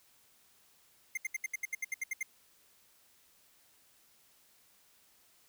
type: tone bursts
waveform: square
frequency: 2100 Hz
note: C7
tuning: 6 cents sharp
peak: -33 dBFS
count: 12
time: 1.15-2.23 s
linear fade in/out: 5 ms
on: 24 ms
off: 72 ms
effects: white hiss -66 dBFS RMS until 5.48 s